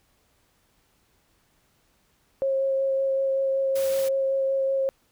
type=tone with vibrato; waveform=sine; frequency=539 Hz; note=C#5; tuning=49 cents flat; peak=-21 dBFS; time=2.42-4.89 s; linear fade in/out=0 ms; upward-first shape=sine; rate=5.3 Hz; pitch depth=10 cents each way
type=noise; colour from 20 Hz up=white; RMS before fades=-37 dBFS; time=3.75-4.09 s; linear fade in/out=10 ms
effects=pink hiss -66 dBFS RMS until 5.11 s